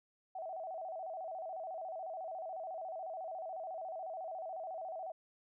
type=tone with vibrato; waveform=sine; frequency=698.5 Hz; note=F5; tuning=in tune; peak=-40 dBFS; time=0.35-5.12 s; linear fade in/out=5 ms; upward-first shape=square; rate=14 Hz; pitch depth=130 cents each way; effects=none